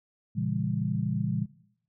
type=chord; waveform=sine; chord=A# diminished seventh; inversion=none; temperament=just; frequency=116.54 / 139.85 / 167.82 / 201.4 Hz; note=A#2 / C#3 / E3 / G3; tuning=0 / +16 / +31 / +47 cents; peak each=-32 dBFS; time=0.35-1.46 s; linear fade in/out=20 ms; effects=noise-tail reverb RT60 0.7 s tail -19 dB re dry